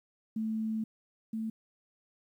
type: tone pair in turn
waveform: sine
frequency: 220 / 221.8 Hz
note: A3 / A3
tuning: 0 / +14 cents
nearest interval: unison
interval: 14 cents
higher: second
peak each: -30 / -32 dBFS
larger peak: first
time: 0.36-0.84 / 1.33-1.5 s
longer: first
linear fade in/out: 5 ms
effects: 11-bit